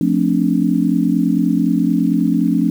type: chord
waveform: sine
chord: D minor seventh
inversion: first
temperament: just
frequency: 176.2 / 220.2 / 264.3 / 293.7 Hz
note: F3 / A3 / C4 / D4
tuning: +16 / +2 / +18 / 0 cents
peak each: -18 dBFS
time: 0.01-2.7 s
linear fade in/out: 2 ms
effects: 7-bit